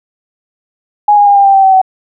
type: tone with pitch steps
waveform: sine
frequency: 830.6 / 819.6 / 808.8 / 798.1 / 787.6 / 777.2 / 767 / 756.8 Hz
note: G#5 / G#5 / G#5 / G5 / G5 / G5 / G5 / F#5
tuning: 0 / -23 / -46 / +31 / +8 / -15 / -38 / +39 cents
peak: -3 dBFS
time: 1.08-1.816 s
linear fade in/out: 5 ms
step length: 92 ms
effects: none